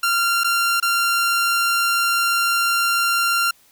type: tone with dropouts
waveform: sawtooth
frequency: 1383 Hz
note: F6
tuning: 17 cents flat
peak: -13 dBFS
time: 0.03-3.51 s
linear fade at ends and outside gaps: 5 ms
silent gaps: 0.436-0.443 / 0.801-0.825 s
effects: white hiss -55 dBFS RMS until 3.71 s